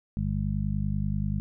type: harmonic tone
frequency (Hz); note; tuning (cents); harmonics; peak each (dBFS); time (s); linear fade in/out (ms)
50.3; G1; +45; 1 / 2 / 3 / 4; -31 / -31 / -31 / -31; 0.17-1.4; 0
effects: none